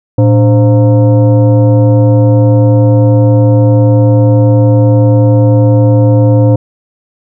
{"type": "tone with frequency modulation", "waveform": "sine", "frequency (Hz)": 113.8, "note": "A#2", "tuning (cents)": -41, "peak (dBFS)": -3, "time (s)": [0.18, 6.56], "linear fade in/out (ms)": 5, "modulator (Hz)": 406, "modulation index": 0.81, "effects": []}